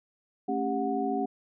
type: tone cluster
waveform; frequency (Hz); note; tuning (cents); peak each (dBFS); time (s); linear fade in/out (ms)
sine; 222.3 / 275.5 / 396.8 / 732; A3 / C#4 / G4 / F#5; +18 / -11 / +21 / -19; -34 / -31 / -32 / -31; 0.48-1.26; 10
effects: none